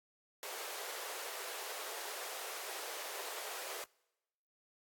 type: high-pass noise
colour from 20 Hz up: pink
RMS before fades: -44 dBFS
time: 0.43-3.84 s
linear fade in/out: 0 ms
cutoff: 400 Hz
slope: 48 dB/octave
effects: noise-tail reverb RT60 1.0 s tail -26 dB re dry + AAC 64 kbps